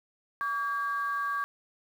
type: tone pair together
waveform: sine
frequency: 1142 / 1615 Hz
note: D6 / G#6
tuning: -49 / -49 cents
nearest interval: tritone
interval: 600 cents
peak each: -29 / -32 dBFS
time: 0.41-1.44 s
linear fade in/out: 0 ms
effects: tanh soft clip ceiling -21 dBFS + 9-bit